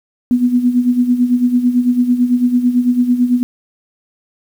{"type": "tone with tremolo", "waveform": "sine", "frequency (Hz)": 246.1, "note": "B3", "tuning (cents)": -6, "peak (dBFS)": -7, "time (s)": [0.31, 3.43], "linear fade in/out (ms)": 0, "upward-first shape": "sine", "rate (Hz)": 9, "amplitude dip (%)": 70, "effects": ["7-bit"]}